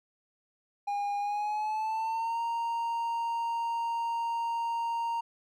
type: tone with pitch glide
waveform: triangle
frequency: 813 to 928.5 Hz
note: G#5 to A#5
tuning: -37 to -7 cents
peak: -27 dBFS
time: 0.87-5.21 s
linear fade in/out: 10 ms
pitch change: +230 cents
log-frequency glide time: 1.19-2.4 s
effects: none